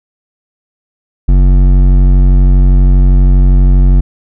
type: tone with hard clipping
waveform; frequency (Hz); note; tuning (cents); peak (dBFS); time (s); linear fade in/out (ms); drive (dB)
sine; 46.25; F#1; 0; -5; 1.28-4.01; 10; 11
effects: none